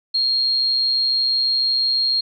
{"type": "tone", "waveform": "sine", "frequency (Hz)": 4242, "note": "C8", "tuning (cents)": 23, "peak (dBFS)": -16, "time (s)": [0.14, 2.21], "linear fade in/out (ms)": 10, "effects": []}